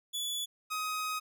sawtooth tone pair in turn, 3432 / 1258.4 Hz, A7 / D#6, -44 / +19 cents, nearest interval octave + perfect fourth, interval 1737 cents, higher first, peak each -30 / -29 dBFS, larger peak second, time 0.13-0.46 / 0.7-1.2 s, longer second, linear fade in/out 20 ms, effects none

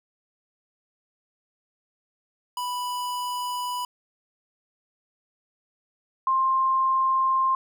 square / sine tone pair in turn, 987.8 / 1055.7 Hz, B5 / C6, 0 / +15 cents, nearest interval minor second, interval 115 cents, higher second, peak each -28 / -19 dBFS, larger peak second, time 2.57-3.85 / 6.27-7.55 s, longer neither, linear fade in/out 2 ms, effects none

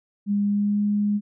sine tone with pitch glide, 203.4 to 206.4 Hz, G#3 to G#3, -36 to -10 cents, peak -19 dBFS, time 0.26-1.21 s, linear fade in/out 50 ms, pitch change +26 cents, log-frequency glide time 0.44-0.82 s, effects none

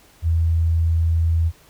sine tone, 82.41 Hz, E2, in tune, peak -15 dBFS, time 0.22-1.52 s, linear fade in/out 50 ms, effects pink hiss -52 dBFS RMS until 1.69 s

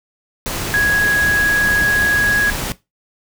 sine tone in noise, 1661.2 Hz, G#6, in tune, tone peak -12 dBFS, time 0.74-2.5 s, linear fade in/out 0 ms, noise pink, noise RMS -23 dBFS, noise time 0.46-2.72 s, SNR +8 dB, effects noise-tail reverb RT60 0.2 s tail -17 dB re dry

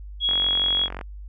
sine tone, 3322 Hz, G#7, in tune, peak -19 dBFS, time 0.2-0.89 s, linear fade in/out 50 ms
click train, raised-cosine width 0.5 ms, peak -18 dBFS, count 34, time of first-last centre 0.29-1.012 s, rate 45.7 Hz
effects added 50 Hz sine -35 dBFS peak until 1.28 s

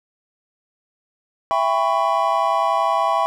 triangle chord, C# half-diminished seventh, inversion first, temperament just, 665.2 / 798.3 / 997.9 / 1108.7 Hz, E5 / G5 / B5 / C#6, +16 / +31 / +18 / 0 cents, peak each -20 dBFS, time 1.51-3.26 s, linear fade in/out 0 ms, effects none

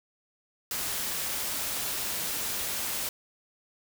white noise, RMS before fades -32 dBFS, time 0.71-3.09 s, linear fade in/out 2 ms, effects none

